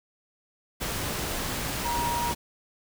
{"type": "tone in noise", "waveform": "sine", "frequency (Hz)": 950, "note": "A#5", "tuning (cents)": 33, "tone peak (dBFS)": -27, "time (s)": [1.84, 2.33], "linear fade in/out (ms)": 20, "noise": "pink", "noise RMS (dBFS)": -31, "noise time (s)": [0.8, 2.35], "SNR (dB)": 1, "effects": []}